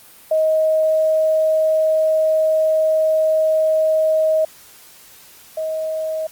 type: tone pair in turn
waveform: sine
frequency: 630 / 632.5 Hz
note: D#5 / D#5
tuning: +21 / +28 cents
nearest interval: unison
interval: 7 cents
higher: second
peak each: -13 / -20 dBFS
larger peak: first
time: 0.31-4.45 / 5.57-6.27 s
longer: first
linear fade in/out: 5 ms
effects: white hiss -45 dBFS RMS until 6.31 s + Opus 32 kbps